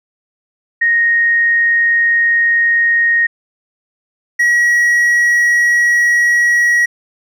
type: tone pair in turn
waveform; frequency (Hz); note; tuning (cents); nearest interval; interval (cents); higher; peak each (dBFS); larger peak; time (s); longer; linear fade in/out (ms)
sine / triangle; 1864.7 / 1912.7; A#6 / A#6; 0 / +44; unison; 44; second; -9 / -7; second; 0.81-3.27 / 4.39-6.86; second; 10
effects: none